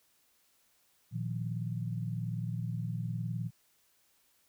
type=chord; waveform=sine; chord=Bb suspended fourth; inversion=none; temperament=equal with one note detuned; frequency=116.54 / 155.56 / 175.12 Hz; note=Bb2 / Eb3 / F3; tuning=0 / 0 / +5 cents; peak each=-35 / -39 / -39 dBFS; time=1.11-3.51 s; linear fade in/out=50 ms; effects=white hiss -70 dBFS RMS until 4.48 s